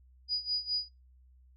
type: tone with tremolo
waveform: sine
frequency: 4920 Hz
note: D#8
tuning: 20 cents flat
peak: -27 dBFS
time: 0.28-0.89 s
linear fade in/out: 50 ms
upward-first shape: sine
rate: 4.8 Hz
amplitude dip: 85%
effects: noise-tail reverb RT60 0.2 s tail -20 dB re dry + added 63 Hz sine -57 dBFS peak until 1.56 s